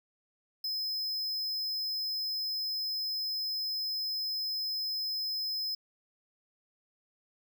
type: tone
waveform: square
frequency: 5100 Hz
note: D#8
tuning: 42 cents sharp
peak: -32 dBFS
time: 0.64-5.75 s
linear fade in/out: 5 ms
effects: none